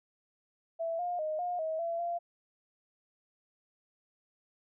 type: tone with pitch steps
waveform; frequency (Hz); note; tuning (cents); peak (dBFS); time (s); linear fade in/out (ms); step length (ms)
sine; 662 / 709 / 620 / 712 / 637 / 674 / 689; E5 / F5 / D#5 / F5 / D#5 / E5 / F5; +7 / +26 / -6 / +33 / +41 / +38 / -24; -31; 0.79-2.19; 20; 200
effects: none